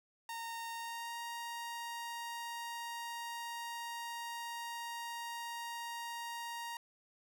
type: tone with pitch glide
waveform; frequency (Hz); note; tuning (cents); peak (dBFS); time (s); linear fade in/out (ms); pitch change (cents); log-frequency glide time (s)
sawtooth; 922 to 937; A#5 to A#5; -19 to +9; -37; 0.29-6.77; 2; +28; 0.71-1.2
effects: none